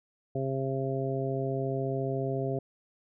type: harmonic tone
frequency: 134.2 Hz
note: C3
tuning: 44 cents sharp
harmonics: 1 / 2 / 3 / 4 / 5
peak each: -32 / -37 / -33 / -38 / -36 dBFS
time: 0.35-2.59 s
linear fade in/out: 5 ms
effects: none